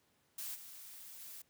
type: noise with level steps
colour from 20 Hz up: blue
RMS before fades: -43 / -52 / -50 dBFS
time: 0.38-1.42 s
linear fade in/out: 5 ms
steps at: 0.54 / 1.19 s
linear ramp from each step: 20 ms
effects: pink hiss -74 dBFS RMS until 1.49 s + high-pass 100 Hz 12 dB/octave